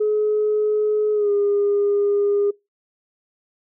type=tone with pitch glide; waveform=sine; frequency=424.3 to 406.8 Hz; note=G#4 to G#4; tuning=+37 to -36 cents; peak=-15 dBFS; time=0-2.51 s; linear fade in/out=10 ms; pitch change=-73 cents; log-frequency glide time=1.13-1.31 s; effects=noise-tail reverb RT60 0.2 s tail -23 dB re dry + tanh soft clip ceiling -12 dBFS